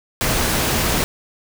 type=noise; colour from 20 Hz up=pink; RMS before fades=-19 dBFS; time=0.21-1.04 s; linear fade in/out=0 ms; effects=none